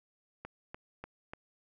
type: click train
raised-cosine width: 0.5 ms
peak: -27 dBFS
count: 4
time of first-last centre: 0.45-1.335 s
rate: 3.39 Hz
effects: none